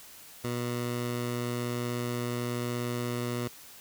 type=tone; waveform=15% pulse; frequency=121.1 Hz; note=B2; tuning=34 cents flat; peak=-24 dBFS; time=0.44-3.48 s; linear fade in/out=5 ms; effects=white hiss -50 dBFS RMS until 3.8 s